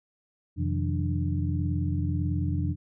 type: tone cluster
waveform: sine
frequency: 87.5 / 129.1 / 159.2 / 177.4 / 296.2 Hz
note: F2 / C3 / D#3 / F3 / D4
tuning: +4 / -23 / +40 / +27 / +15 cents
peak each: -27 / -32 / -34 / -34 / -34 dBFS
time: 0.56-2.76 s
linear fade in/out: 50 ms
effects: none